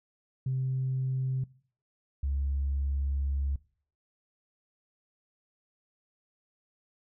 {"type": "tone pair in turn", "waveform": "sine", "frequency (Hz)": [130.81, 69.29], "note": ["C3", "C#2"], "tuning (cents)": [0, 0], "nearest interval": "major seventh", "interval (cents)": 1100, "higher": "first", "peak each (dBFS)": -26, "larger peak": "neither", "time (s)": [[0.46, 1.44], [2.23, 3.56]], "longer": "second", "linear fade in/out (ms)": 5, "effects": ["noise-tail reverb RT60 0.5 s tail -22 dB re dry", "tanh soft clip ceiling -23 dBFS"]}